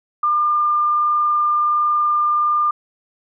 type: tone with frequency modulation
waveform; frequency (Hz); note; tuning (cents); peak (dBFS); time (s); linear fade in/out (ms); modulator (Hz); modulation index
sine; 1200; D6; +37; -14; 0.23-2.71; 5; 21.4; 0.25
effects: none